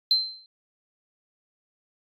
sine tone with exponential decay, 4106 Hz, C8, 33 cents flat, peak -14 dBFS, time 0.11-0.46 s, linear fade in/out 1 ms, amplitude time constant 76 ms, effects tanh soft clip ceiling -11 dBFS + AAC 48 kbps

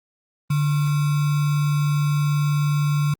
sine tone with sample-and-hold, 146.83 Hz, D3, in tune, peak -17 dBFS, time 0.5-3.14 s, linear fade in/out 5 ms, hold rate 1225 Hz, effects Opus 24 kbps

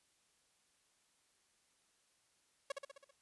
sawtooth tone with echo, 554.4 Hz, C#5, in tune, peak -33 dBFS, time 2.7-2.72 s, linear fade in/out 5 ms, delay 65 ms, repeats 6, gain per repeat -4 dB, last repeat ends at 3.11 s, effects white hiss -75 dBFS RMS until 3.21 s + resampled to 24000 Hz

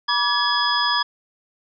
sine tone cluster, 969 / 1158 / 1695 / 3355 / 4997 Hz, B5 / D6 / G#6 / G#7 / D#8, -33 / -25 / +35 / +17 / +7 cents, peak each -24 dBFS, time 0.08-1.03 s, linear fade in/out 10 ms, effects none

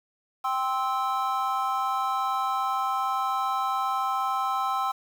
triangle chord, C major, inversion second, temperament equal with one note detuned, 784 / 1046.5 / 1306.4 Hz, G5 / C6 / E6, 0 / 0 / -16 cents, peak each -27 dBFS, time 0.44-4.92 s, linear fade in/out 10 ms, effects 8-bit

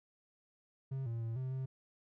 triangle tone with pitch steps, 133.9 / 115.5 / 114 / 129.9 / 131.6 Hz, C3 / A#2 / A#2 / C3 / C3, +40 / -16 / -38 / -12 / +10 cents, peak -34 dBFS, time 0.91-1.66 s, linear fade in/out 10 ms, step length 150 ms, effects none

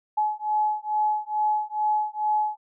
sine beating tone pair, 849 / 851.3 Hz, G#5 / G#5, +38 / +43 cents, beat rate 2.3 Hz, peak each -25 dBFS, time 0.17-2.57 s, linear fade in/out 10 ms, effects none

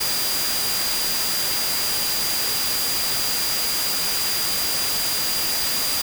sine tone in noise, 4810 Hz, D8, 41 cents sharp, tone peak -25 dBFS, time 0-6.02 s, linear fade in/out 10 ms, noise white, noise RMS -24 dBFS, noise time 0-6.02 s, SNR -4 dB, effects none

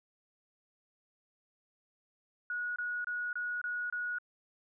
sine tone bursts, 1456 Hz, F#6, 28 cents flat, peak -33 dBFS, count 6, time 2.5-4.185 s, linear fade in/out 2 ms, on 260 ms, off 25 ms, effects none

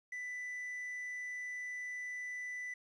triangle tone with quantisation, 1988 Hz, B6, 11 cents sharp, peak -38 dBFS, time 0.12-2.74 s, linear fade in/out 5 ms, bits 11, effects low-pass 9000 Hz 12 dB/octave

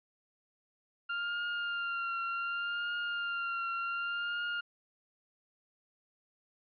35% pulse tone with vibrato, 1395 Hz, F6, 2 cents flat, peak -31 dBFS, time 1.09-4.61 s, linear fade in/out 10 ms, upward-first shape triangle, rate 0.67 Hz, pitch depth 33 cents each way, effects resampled to 11025 Hz

